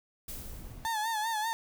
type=noise with exponential decay; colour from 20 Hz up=blue; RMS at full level=-41 dBFS; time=0.28-1.25 s; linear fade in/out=5 ms; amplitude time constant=210 ms
type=noise; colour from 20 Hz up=brown; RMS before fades=-44 dBFS; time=0.28-0.86 s; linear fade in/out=0 ms
type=tone with vibrato; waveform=35% pulse; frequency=880 Hz; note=A5; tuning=in tune; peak=-28 dBFS; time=0.85-1.53 s; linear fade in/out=0 ms; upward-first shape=sine; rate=5.1 Hz; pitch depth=76 cents each way
effects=none